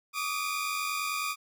sawtooth tone cluster, 1150 / 1240 / 2431 Hz, D6 / D#6 / D#7, -37 / -6 / -41 cents, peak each -31 dBFS, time 0.13-1.36 s, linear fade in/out 50 ms, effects none

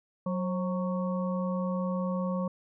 harmonic tone with a mistuned harmonic, 185 Hz, F#3, in tune, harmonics 1 / 3 / 5 / 6, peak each -29 / -34 / -44 / -39 dBFS, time 0.26-2.48 s, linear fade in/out 5 ms, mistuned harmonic 3, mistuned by -61 cents, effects none

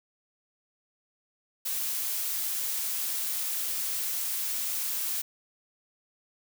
blue noise, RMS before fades -31 dBFS, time 1.65-5.22 s, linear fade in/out 10 ms, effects none

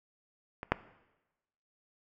clicks, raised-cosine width 0.5 ms, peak -23 / -9 dBFS, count 2, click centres 0.631 / 0.72 s, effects noise-tail reverb RT60 1.0 s tail -17 dB re dry

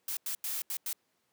blue noise bursts at uneven times, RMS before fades -35 dBFS, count 5, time 0.08-0.17 / 0.26-0.35 / 0.44-0.62 / 0.7-0.77 / 0.86-0.93 s, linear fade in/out 2 ms, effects pink hiss -75 dBFS RMS until 1.32 s + high-pass 200 Hz 12 dB/octave

